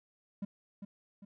triangle tone with echo, 200 Hz, G3, 35 cents sharp, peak -32 dBFS, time 0.42-0.45 s, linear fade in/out 5 ms, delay 400 ms, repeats 2, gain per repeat -7 dB, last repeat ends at 1.25 s, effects none

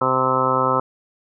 harmonic tone, 130 Hz, C3, 11 cents flat, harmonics 1 / 2 / 3 / 4 / 5 / 6 / 7 / 8 / 9 / 10, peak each -29 / -28 / -27 / -23 / -31 / -30 / -26 / -22 / -28 / -21 dBFS, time 0.01-0.8 s, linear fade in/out 5 ms, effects none

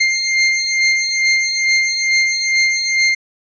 sawtooth beating tone pair, 2106 / 2108.3 Hz, C7 / C7, +11 / +13 cents, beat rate 2.3 Hz, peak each -15 / -11 dBFS, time 0-3.15 s, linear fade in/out 10 ms, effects resampled to 16000 Hz

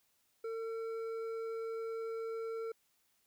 sine tone with hard clipping, 451.8 Hz, A4, 46 cents sharp, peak -39 dBFS, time 0.44-2.72 s, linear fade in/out 5 ms, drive 7 dB, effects white hiss -75 dBFS RMS until 3.26 s

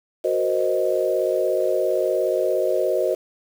sine chord, C half-diminished seventh, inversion second, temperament equal, 370 / 466.2 / 523.3 / 622.3 Hz, Gb4 / Bb4 / C5 / Eb5, 0 / 0 / 0 / 0 cents, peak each -24 / -26 / -23 / -23 dBFS, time 0.24-3.15 s, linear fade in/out 10 ms, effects 7-bit

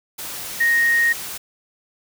sine tone in noise, 1864.7 Hz, A#6, in tune, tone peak -14 dBFS, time 0.6-1.13 s, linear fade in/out 10 ms, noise white, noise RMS -31 dBFS, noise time 0.18-1.38 s, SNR +14 dB, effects none

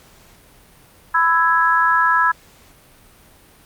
sine chord, E major, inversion second, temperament equal with one note detuned, 999.8 / 1318.5 / 1661.2 Hz, B5 / E6 / G#6, +21 / 0 / 0 cents, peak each -17 dBFS, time 1.14-2.32 s, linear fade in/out 10 ms, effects pink hiss -49 dBFS RMS until 3.65 s + Opus 48 kbps

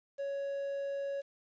triangle tone with quantisation, 557 Hz, C#5, 8 cents sharp, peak -32 dBFS, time 0.18-1.22 s, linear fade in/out 20 ms, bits 10, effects resampled to 16000 Hz

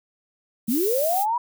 violet noise, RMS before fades -28 dBFS, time 0.67-1.26 s, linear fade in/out 50 ms
sine linear sweep, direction up, 207.7 to 986 Hz, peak -20 dBFS, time 0.68-1.38 s, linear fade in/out 5 ms
effects none

